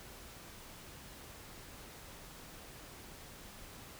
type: silence
effects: pink hiss -52 dBFS RMS until 3.99 s